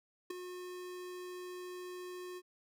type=tone with ADSR envelope; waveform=square; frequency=361.4 Hz; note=F#4; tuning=41 cents flat; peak=-35 dBFS; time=0.3-2.42 s; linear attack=7 ms; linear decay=7 ms; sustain=-9 dB; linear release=48 ms; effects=none